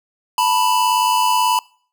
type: tone pair together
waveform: square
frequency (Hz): 888 / 986.4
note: A5 / B5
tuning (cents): +16 / -2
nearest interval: major second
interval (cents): 182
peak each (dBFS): -20 / -16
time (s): 0.38-1.59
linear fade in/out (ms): 2
effects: noise-tail reverb RT60 0.5 s tail -24 dB re dry